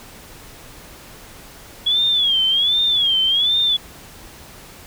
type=tone with vibrato; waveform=sine; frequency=3345 Hz; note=G#7; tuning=12 cents sharp; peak=-14 dBFS; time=1.86-3.77 s; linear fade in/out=10 ms; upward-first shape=sine; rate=1.3 Hz; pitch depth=140 cents each way; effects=pink hiss -41 dBFS RMS until 4.86 s